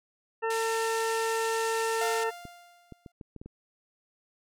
harmonic tone, 450 Hz, A4, 39 cents sharp, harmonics 1 / 2 / 3 / 4 / 6, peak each -29 / -32 / -37 / -36 / -42 dBFS, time 0.42-2.31 s, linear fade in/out 20 ms
white band-pass noise, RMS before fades -39 dBFS, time 0.5-2.24 s, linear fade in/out 5 ms, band 1900 to 9400 Hz, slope 24 dB/octave
sawtooth tone with exponential decay, 698.5 Hz, F5, in tune, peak -26 dBFS, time 2.01-3.12 s, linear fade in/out 5 ms, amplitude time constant 240 ms
clicks, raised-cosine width 3 ms, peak -30 dBFS, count 7, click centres 2.453 / 2.923 / 3.062 / 3.212 / 3.363 / 3.415 / 3.46 s
effects none

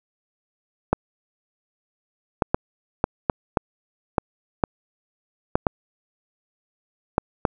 clicks, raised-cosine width 1 ms, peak -3 dBFS, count 12, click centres 0.93 / 2.422 / 2.545 / 3.041 / 3.298 / 3.572 / 4.182 / 4.638 / 5.555 / 5.668 / 7.181 / 7.452 s, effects none

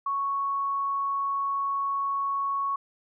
sine tone, 1108.7 Hz, C#6, in tune, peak -25 dBFS, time 0.06-2.76 s, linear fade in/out 5 ms, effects none

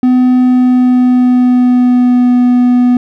triangle tone with pitch glide, 252 to 246.7 Hz, B3 to B3, +35 to -2 cents, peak -3 dBFS, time 0.03-2.97 s, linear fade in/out 2 ms, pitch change -37 cents, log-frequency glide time 0.39-2.34 s, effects none

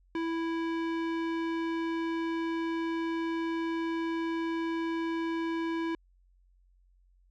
square tone with low-pass filter, 330 Hz, E4, 2 cents sharp, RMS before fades -32 dBFS, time 0.15-5.95 s, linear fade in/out 2 ms, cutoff 2600 Hz, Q 0.91, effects added 45 Hz sine -61 dBFS peak until 7.3 s

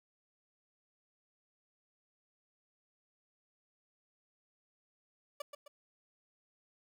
30% pulse tone with echo, 581 Hz, D5, 19 cents flat, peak -35 dBFS, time 5.4-5.42 s, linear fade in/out 5 ms, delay 130 ms, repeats 2, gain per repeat -7 dB, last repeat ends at 5.68 s, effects none

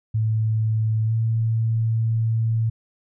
sine tone with pitch glide, 110 to 112.83 Hz, A2 to A2, 0 to +44 cents, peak -18 dBFS, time 0.14-2.7 s, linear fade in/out 10 ms, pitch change +44 cents, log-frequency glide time 1.06-1.12 s, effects none

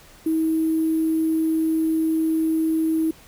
sine tone with sample-and-hold, 320 Hz, D#4, 49 cents sharp, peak -18 dBFS, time 0.26-3.11 s, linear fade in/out 5 ms, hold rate 11025 Hz, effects pink hiss -49 dBFS RMS until 3.27 s

